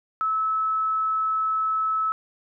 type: tone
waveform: sine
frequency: 1300 Hz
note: E6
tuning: 24 cents flat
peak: -21 dBFS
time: 0.21-2.12 s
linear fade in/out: 0 ms
effects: none